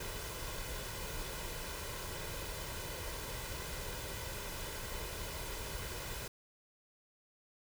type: noise with comb filter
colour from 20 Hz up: pink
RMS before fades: -42 dBFS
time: 0-6.28 s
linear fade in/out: 5 ms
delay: 2 ms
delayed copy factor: +0.55
effects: none